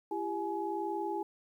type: tone cluster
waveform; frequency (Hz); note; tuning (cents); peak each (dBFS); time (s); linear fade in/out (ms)
sine; 338.1 / 398.8 / 844; E4 / G4 / G#5; +44 / +30 / +28; -37 / -37 / -36; 0.11-1.23; 5
effects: 11-bit